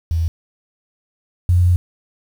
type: tone pair in turn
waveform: sine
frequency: 82.41 / 88.85 Hz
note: E2 / F2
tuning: 0 / +30 cents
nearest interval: minor second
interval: 130 cents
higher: second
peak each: -15 / -10 dBFS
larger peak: second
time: 0.11-0.28 / 1.49-1.76 s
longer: second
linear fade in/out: 0 ms
effects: 7-bit